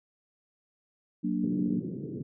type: chord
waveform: sine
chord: Gb augmented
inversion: none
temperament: equal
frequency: 185 / 233.1 / 293.7 Hz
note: Gb3 / Bb3 / D4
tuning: 0 / 0 / 0 cents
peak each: -31 dBFS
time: 1.23-1.81 s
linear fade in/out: 20 ms
type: band-pass noise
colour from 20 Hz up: pink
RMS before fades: -37 dBFS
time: 1.43-2.23 s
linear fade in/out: 10 ms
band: 120 to 420 Hz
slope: 48 dB/octave
effects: none